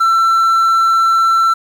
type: tone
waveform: triangle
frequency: 1342 Hz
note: E6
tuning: 31 cents sharp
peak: -7 dBFS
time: 0-1.54 s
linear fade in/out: 10 ms
effects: 7-bit